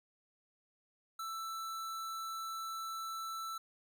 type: tone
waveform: square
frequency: 1325 Hz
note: E6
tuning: 9 cents sharp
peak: -40 dBFS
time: 1.19-3.58 s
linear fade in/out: 5 ms
effects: none